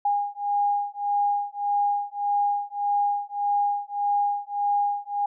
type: beating tone pair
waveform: sine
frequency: 815 / 816.7 Hz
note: G#5 / G#5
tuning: -33 / -29 cents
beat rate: 1.7 Hz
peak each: -25 dBFS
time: 0.05-5.26 s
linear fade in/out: 5 ms
effects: none